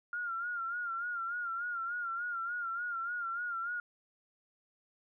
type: tone with vibrato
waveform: sine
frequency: 1400 Hz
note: F6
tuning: 4 cents sharp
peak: -34 dBFS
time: 0.13-3.8 s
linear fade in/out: 2 ms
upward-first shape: sine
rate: 3.4 Hz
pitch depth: 69 cents each way
effects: none